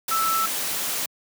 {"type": "tone in noise", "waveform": "sine", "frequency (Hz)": 1318.5, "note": "E6", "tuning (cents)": 0, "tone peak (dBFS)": -21, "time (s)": [0.11, 0.46], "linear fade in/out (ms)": 5, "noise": "white", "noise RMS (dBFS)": -27, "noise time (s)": [0.08, 1.06], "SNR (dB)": 3, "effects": ["high-pass 150 Hz 12 dB/octave"]}